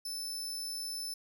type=tone; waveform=sawtooth; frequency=5274 Hz; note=E8; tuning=in tune; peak=-34 dBFS; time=0.05-1.14 s; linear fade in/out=5 ms; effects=none